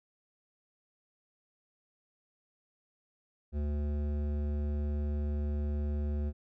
sine tone with hard clipping, 73.42 Hz, D2, in tune, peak -32 dBFS, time 3.52-6.33 s, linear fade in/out 50 ms, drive 13 dB, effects none

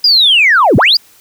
sine linear two-way sweep, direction down then up, 5010 to 74.9 to 5010 Hz, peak -4 dBFS, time 0.04-0.97 s, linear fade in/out 5 ms, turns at 0.77 s, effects tanh soft clip ceiling 0 dBFS + white hiss -45 dBFS RMS until 1.2 s

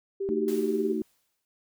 sine tone, 392.3 Hz, G4, 1 cent sharp, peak -27 dBFS, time 0.2-0.93 s, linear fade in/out 10 ms
sine chord, D# diminished, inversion second, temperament just, 224 / 311.1 / 373.4 Hz, A3 / D#4 / F#4, +31 / 0 / +16 cents, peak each -31 dBFS, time 0.29-1.02 s, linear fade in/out 0 ms
white noise with exponential decay, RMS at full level -42 dBFS, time 0.48-1.45 s, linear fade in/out 1 ms, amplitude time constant 210 ms
effects none

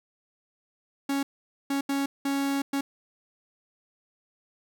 45% pulse tone bursts at uneven times, 277.2 Hz, C#4, in tune, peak -25 dBFS, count 5, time 1.09-1.23 / 1.7-1.81 / 1.89-2.06 / 2.25-2.62 / 2.73-2.81 s, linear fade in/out 5 ms, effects 11-bit

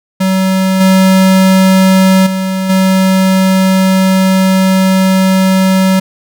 square tone with level steps, 189.3 Hz, F#3, 40 cents sharp, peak -9 / -5 / -13 / -7 dBFS, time 0.2-6 s, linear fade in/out 10 ms, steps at 0.8 / 2.26 / 2.69 s, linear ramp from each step 10 ms, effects none

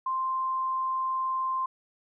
sine tone, 1046.5 Hz, C6, in tune, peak -26 dBFS, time 0.06-1.66 s, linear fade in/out 5 ms, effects none

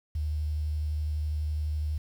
sine tone with vibrato, 76.1 Hz, D#2, 38 cents flat, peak -27 dBFS, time 0.15-1.98 s, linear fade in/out 5 ms, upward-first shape sine, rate 12 Hz, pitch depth 16 cents each way, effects 9-bit

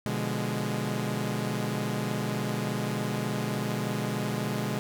sawtooth chord, B diminished seventh, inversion none, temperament equal, 123.47 / 146.83 / 174.61 / 207.7 Hz, B2 / D3 / F3 / Ab3, 0 / 0 / 0 / 0 cents, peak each -29 / -31 / -34 / -28 dBFS, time 0.06-4.79 s, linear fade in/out 0 ms, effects none

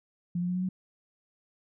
sine tone with pitch steps, 174.61 / 177.35 / 180.14 / 182.97 / 185.85 Hz, F3 / F3 / F#3 / F#3 / F#3, 0 / +27 / -46 / -19 / +8 cents, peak -27 dBFS, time 0.35-0.69 s, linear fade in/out 5 ms, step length 68 ms, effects none

